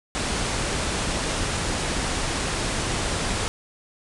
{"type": "low-pass noise", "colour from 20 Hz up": "pink", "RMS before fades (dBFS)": -26, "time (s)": [0.15, 3.48], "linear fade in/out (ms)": 0, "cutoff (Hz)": 10000, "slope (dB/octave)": 96, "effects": []}